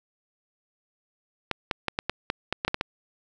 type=clicks; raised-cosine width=0.3 ms; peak=-9 dBFS; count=11; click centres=1.513 / 1.712 / 1.883 / 1.989 / 2.096 / 2.301 / 2.526 / 2.649 / 2.68 / 2.744 / 2.811 s; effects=none